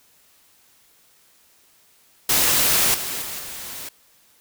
white noise with level steps, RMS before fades -18 / -28 / -31 / -34 dBFS, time 2.29-3.89 s, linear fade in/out 5 ms, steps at 2.94 / 3.22 / 3.39 s, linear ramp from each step 5 ms, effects white hiss -57 dBFS RMS until 4.4 s

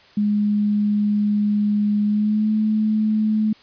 sine tone with pitch glide, 207.7 to 215.4 Hz, G#3 to A3, 0 to -37 cents, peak -16 dBFS, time 0.17-3.53 s, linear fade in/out 5 ms, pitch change +63 cents, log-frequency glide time 2.04-2.51 s, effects white hiss -50 dBFS RMS until 3.62 s + resampled to 11025 Hz

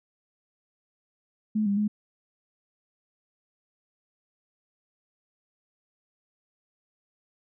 sine tone with pitch steps, 214.4 / 200.8 / 209.8 Hz, A3 / G3 / G#3, -45 / +42 / +18 cents, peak -22 dBFS, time 1.55-1.88 s, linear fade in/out 10 ms, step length 110 ms, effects none

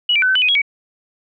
sine tone with pitch steps, 2921 / 2343 / 1508 / 1531 / 2996 / 2498 / 3315 / 2263 Hz, F#7 / D7 / F#6 / G6 / F#7 / D#7 / G#7 / C#7, -23 / -5 / +32 / -41 / +21 / +6 / -4 / +35 cents, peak -12 dBFS, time 0.09-0.618 s, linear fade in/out 5 ms, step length 66 ms, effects none

